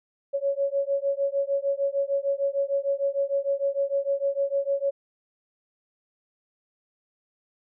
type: beating tone pair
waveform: sine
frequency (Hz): 553 / 559.6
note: C#5 / C#5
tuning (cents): -4 / +16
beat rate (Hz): 6.6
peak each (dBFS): -26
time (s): 0.33-4.91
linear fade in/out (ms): 20
effects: none